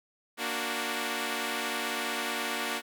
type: chord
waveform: 5% pulse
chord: Bb augmented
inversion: none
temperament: equal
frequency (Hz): 233.1 / 293.7 / 370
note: Bb3 / D4 / F#4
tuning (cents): 0 / 0 / 0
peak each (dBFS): -23 / -24 / -24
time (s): 0.37-2.82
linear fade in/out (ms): 50
effects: none